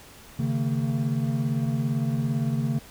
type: tone cluster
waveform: triangle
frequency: 136.5 / 154.2 / 226.6 Hz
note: C#3 / D#3 / A#3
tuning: -26 / -15 / -49 cents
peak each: -24 / -27 / -26 dBFS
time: 0.39-2.79 s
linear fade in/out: 5 ms
effects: pink hiss -48 dBFS RMS until 2.9 s